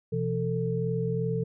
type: tone cluster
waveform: sine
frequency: 126.3 / 169.1 / 445.4 Hz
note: B2 / E3 / A4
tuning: +39 / +44 / +21 cents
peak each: -30 dBFS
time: 0.12-1.44 s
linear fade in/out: 10 ms
effects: none